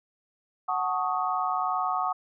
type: chord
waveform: sine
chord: D# half-diminished seventh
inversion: first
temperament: equal with one note detuned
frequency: 740 / 880 / 1108.7 / 1251 Hz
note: F#5 / A5 / C#6 / D#6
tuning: 0 / 0 / 0 / +9 cents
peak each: -29 / -34 / -30 / -30 dBFS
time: 0.68-2.13 s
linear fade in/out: 10 ms
effects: none